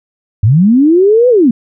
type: linear two-way sweep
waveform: sine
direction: up then down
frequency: 92.5 to 510 to 213.5 Hz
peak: -4 dBFS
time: 0.43-1.51 s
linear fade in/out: 5 ms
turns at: 1.29 s
effects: none